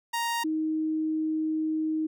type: tone pair in turn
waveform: sawtooth / sine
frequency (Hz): 934 / 313.8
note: A#5 / D#4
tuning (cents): +3 / +15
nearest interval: octave + perfect fifth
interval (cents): 1888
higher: first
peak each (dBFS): -23 / -25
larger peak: first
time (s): 0.13-0.44 / 0.44-2.07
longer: second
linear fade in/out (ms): 10
effects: none